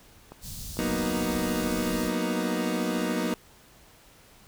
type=click train; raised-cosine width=1 ms; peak=-27 dBFS; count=5; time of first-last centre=0.32-2.122 s; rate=2.22 Hz
type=band-stop noise; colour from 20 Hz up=pink; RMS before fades=-38 dBFS; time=0.41-2.12 s; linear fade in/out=50 ms; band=180 to 4100 Hz; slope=24 dB/octave
type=chord; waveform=30% pulse; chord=B major seventh; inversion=second; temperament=equal; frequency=185 / 233.1 / 246.9 / 311.1 Hz; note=F#3 / A#3 / B3 / D#4; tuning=0 / 0 / 0 / 0 cents; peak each=-29 dBFS; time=0.79-3.34 s; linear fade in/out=0 ms
effects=pink hiss -55 dBFS RMS until 4.47 s